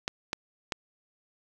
clicks, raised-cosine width 0.2 ms, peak -12 dBFS, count 3, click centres 0.079 / 0.331 / 0.722 s, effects 9-bit

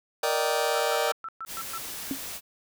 sawtooth chord, Eb major seventh, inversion second, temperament just, 466.7 / 583.4 / 622.3 / 777.8 Hz, Bb4 / D5 / Eb5 / G5, +2 / -12 / 0 / -14 cents, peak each -25 / -25 / -26 / -26 dBFS, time 0.23-1.12 s, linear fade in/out 5 ms
sine tone bursts, 1330 Hz, E6, 15 cents sharp, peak -33 dBFS, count 7, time 0.75-1.778 s, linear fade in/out 0 ms, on 44 ms, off 120 ms
white noise, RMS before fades -37 dBFS, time 1.46-2.41 s, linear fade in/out 50 ms
sine tone with exponential decay, 271.9 Hz, C#4, 33 cents flat, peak -23 dBFS, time 2.11-2.21 s, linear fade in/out 1 ms, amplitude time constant 20 ms
effects none

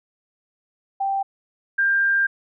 sine tone pair in turn, 784 / 1593.6 Hz, G5 / G6, 0 / +28 cents, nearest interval octave, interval 1228 cents, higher second, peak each -20 / -16 dBFS, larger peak second, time 1-1.23 / 1.78-2.27 s, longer second, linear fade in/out 10 ms, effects none

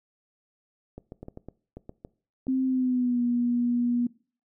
clicks, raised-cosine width 2 ms, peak -26 dBFS, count 10, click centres 0.98 / 1.121 / 1.23 / 1.284 / 1.374 / 1.486 / 1.77 / 1.894 / 2.049 / 2.469 s
sine tone with pitch glide, 261.6 to 241.3 Hz, C4 to B3, 0 to -40 cents, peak -22 dBFS, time 2.48-4.07 s, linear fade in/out 5 ms, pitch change -140 cents, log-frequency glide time 2.65-3.22 s
effects noise-tail reverb RT60 0.4 s tail -21 dB re dry

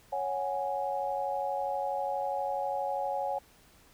sine chord, C# suspended fourth, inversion none, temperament just, 554.4 / 739.2 / 831.5 Hz, C#5 / F#5 / G#5, 0 / -2 / +2 cents, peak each -34 / -35 / -33 dBFS, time 0.12-3.39 s, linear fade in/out 10 ms, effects pink hiss -60 dBFS RMS until 3.93 s

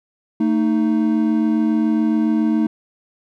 triangle tone pair together, 223.9 / 311.1 Hz, A3 / D#4, +30 / 0 cents, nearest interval tritone, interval 570 cents, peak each -15 / -16 dBFS, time 0.4-2.67 s, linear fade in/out 5 ms, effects none

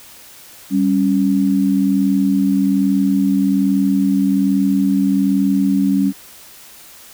sine tone pair together, 196 / 277.2 Hz, G3 / C#4, 0 / 0 cents, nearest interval tritone, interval 600 cents, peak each -15 dBFS, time 0.7-6.13 s, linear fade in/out 50 ms, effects white hiss -41 dBFS RMS until 7.13 s

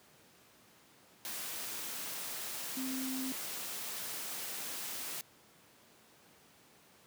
sine tone in noise, 261.6 Hz, C4, in tune, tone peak -36 dBFS, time 2.77-3.32 s, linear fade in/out 0 ms, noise white, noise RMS -41 dBFS, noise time 1.25-5.21 s, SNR +2 dB, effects pink hiss -62 dBFS RMS until 7.06 s + high-pass 150 Hz 12 dB/octave

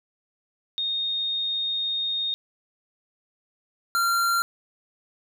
sine / square tone pair in turn, 3697 / 1378.8 Hz, A#7 / F6, -15 / -23 cents, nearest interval octave + perfect fourth, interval 1708 cents, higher first, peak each -24 / -21 dBFS, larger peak second, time 0.78-2.34 / 3.95-4.42 s, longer first, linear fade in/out 0 ms, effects none

